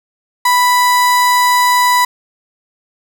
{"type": "tone", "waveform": "35% pulse", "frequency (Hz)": 987.8, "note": "B5", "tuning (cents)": 0, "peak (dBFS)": -7, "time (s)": [0.45, 2.05], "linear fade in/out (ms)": 5, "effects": []}